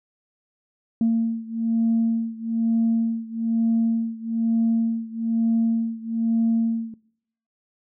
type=beating tone pair; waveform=sine; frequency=227.4 / 228.5 Hz; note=A#3 / A#3; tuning=-43 / -34 cents; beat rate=1.1 Hz; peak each=-20 / -22 dBFS; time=1.01-6.94 s; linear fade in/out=2 ms; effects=noise-tail reverb RT60 0.7 s tail -22 dB re dry + tanh soft clip ceiling -13 dBFS